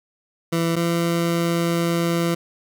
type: tone pair in turn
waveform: 20% pulse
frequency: 166.8 / 169.32 Hz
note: E3 / E3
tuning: +21 / +47 cents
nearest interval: unison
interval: 26 cents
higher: second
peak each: -14 dBFS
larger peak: neither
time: 0.52-0.76 / 0.76-2.35 s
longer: second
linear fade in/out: 10 ms
effects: none